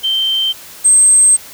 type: tone pair in turn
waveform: sine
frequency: 3122 / 8335 Hz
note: G7 / C9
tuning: -8 / -8 cents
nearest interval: octave + perfect fourth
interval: 1700 cents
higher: second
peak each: -12 / -5 dBFS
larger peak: second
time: 0.03-0.53 / 0.84-1.37 s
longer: second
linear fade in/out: 20 ms
effects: white hiss -35 dBFS RMS until 1.53 s